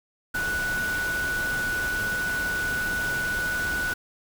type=tone in noise; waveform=sine; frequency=1478 Hz; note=F#6; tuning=2 cents flat; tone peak=-25 dBFS; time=0.34-3.94 s; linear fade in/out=10 ms; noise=pink; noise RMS=-34 dBFS; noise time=0.34-3.94 s; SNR=+6 dB; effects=none